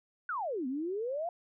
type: exponential two-way sweep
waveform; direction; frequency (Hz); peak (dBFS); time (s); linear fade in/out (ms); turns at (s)
sine; down then up; 1527 to 246.9 to 718; -32; 0.29-1.29; 2; 0.67
effects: none

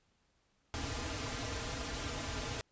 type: noise with comb filter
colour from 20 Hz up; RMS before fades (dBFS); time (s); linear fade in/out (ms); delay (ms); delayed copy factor
pink; -39; 0.74-2.61; 0; 5.4; -0.85
effects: pink hiss -75 dBFS RMS until 2.71 s + resampled to 16000 Hz

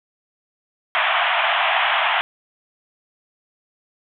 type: band-pass noise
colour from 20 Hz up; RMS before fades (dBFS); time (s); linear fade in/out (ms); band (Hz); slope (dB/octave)
pink; -19; 0.95-2.21; 0; 640 to 3400; 96
effects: none

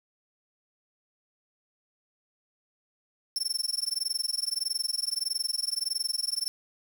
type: tone with amplitude modulation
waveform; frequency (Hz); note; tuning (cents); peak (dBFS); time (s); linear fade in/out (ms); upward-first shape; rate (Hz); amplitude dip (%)
sawtooth; 5380; E8; +34; -22; 3.36-6.48; 0; sine; 21.6; 100
effects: 9-bit

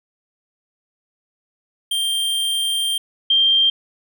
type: tone pair in turn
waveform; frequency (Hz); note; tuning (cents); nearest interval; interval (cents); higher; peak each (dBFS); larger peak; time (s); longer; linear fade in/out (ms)
square / sine; 3174 / 3174; G7 / G7; +21 / +21; unison; 0; neither; -19 / -12; second; 1.91-2.98 / 3.3-3.7; first; 5
effects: none

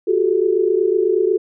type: tone cluster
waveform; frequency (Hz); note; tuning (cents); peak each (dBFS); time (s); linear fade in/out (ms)
sine; 359.6 / 387.7 / 433.4; F#4 / G4 / A4; -49 / -19 / -26; -18; 0.07-1.38; 10
effects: none

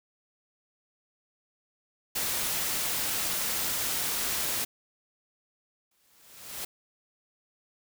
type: noise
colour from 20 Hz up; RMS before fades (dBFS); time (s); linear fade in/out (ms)
white; -30; 2.15-4.65; 10
type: noise with exponential growth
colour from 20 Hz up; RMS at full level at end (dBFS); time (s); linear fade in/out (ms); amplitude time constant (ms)
white; -34; 5.91-6.65; 5; 160
effects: none

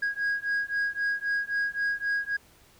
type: beating tone pair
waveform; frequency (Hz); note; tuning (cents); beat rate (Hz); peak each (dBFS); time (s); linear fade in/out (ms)
sine; 1642 / 1645.8; G#6 / G#6; -20 / -16; 3.8; -27; 0.02-2.37; 10
effects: tanh soft clip ceiling -23 dBFS + pink hiss -58 dBFS RMS until 2.79 s

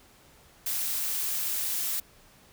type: noise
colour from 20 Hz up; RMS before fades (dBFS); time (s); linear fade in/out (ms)
blue; -30; 0.66-2; 5
effects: pink hiss -57 dBFS RMS until 2.52 s

